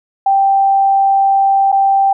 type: tone with dropouts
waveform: sine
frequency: 784 Hz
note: G5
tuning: in tune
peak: -8 dBFS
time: 0.26-2.13 s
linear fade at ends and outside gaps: 5 ms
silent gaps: 1.719-1.725 s
effects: none